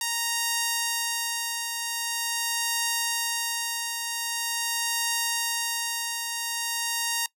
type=tone with tremolo; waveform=5% pulse; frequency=932 Hz; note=A#5; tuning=1 cent flat; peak=-12 dBFS; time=0.01-7.26 s; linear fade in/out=2 ms; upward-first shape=triangle; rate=0.44 Hz; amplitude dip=45%; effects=noise-tail reverb RT60 0.1 s tail -21 dB re dry